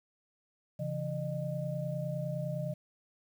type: tone cluster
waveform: sine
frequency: 137.1 / 166.9 / 608 Hz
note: C#3 / E3 / D#5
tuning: -19 / +22 / -40 cents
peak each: -36 / -37 / -38 dBFS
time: 0.79-2.74 s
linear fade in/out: 10 ms
effects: 10-bit